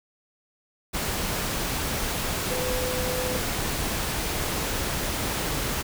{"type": "tone in noise", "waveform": "sine", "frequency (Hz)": 505, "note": "B4", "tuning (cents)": 39, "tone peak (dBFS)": -29, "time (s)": [2.5, 3.38], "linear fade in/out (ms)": 20, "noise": "pink", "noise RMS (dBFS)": -28, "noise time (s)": [0.93, 5.83], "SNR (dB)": -4, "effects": []}